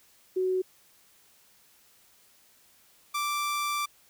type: tone pair in turn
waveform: sine / sawtooth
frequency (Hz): 371.9 / 1173.2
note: F#4 / D6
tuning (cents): +9 / -2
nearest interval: octave + minor sixth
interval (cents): 1989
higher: second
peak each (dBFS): -24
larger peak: neither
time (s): 0.36-0.62 / 3.14-3.86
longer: second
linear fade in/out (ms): 10
effects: white hiss -61 dBFS RMS until 4.09 s